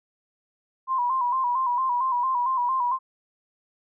sine tone with vibrato, 1009 Hz, B5, 37 cents sharp, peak -21 dBFS, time 0.87-2.99 s, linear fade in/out 50 ms, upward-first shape square, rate 4.4 Hz, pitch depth 67 cents each way, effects none

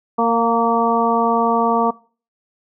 harmonic tone with a mistuned harmonic, 230.5 Hz, A#3, 19 cents flat, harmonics 1 / 2 / 3 / 4 / 5, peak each -20 / -20 / -20 / -20 / -20 dBFS, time 0.18-1.91 s, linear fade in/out 10 ms, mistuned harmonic 3, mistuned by +21 cents, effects noise-tail reverb RT60 0.4 s tail -22 dB re dry

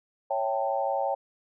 sine chord, A dominant seventh, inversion first, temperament equal with one note detuned, 554.4 / 659.3 / 784 / 895.9 Hz, C#5 / E5 / G5 / A5, 0 / 0 / 0 / +31 cents, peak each -29 / -33 / -29 / -33 dBFS, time 0.3-1.15 s, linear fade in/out 10 ms, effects none

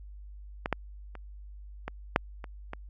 clicks, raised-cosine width 0.5 ms, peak -15 / -11 / -28 / -19 / -6 / -25 / -21 dBFS, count 7, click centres 0.659 / 0.727 / 1.153 / 1.88 / 2.161 / 2.442 / 2.734 s, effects added 50 Hz sine -43 dBFS peak until 2.89 s + Opus 48 kbps

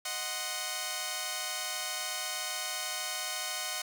5% pulse chord, C diminished, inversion first, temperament equal, 622.3 / 740 / 1046.5 Hz, Eb5 / Gb5 / C6, 0 / 0 / 0 cents, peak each -28 / -25 / -27 dBFS, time 0.05-3.82 s, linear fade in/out 5 ms, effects none

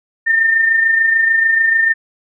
sine tone with amplitude modulation, 1809 Hz, A6, 48 cents sharp, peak -8 dBFS, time 0.26-1.94 s, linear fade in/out 20 ms, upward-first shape sine, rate 26.8 Hz, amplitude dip 45%, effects none

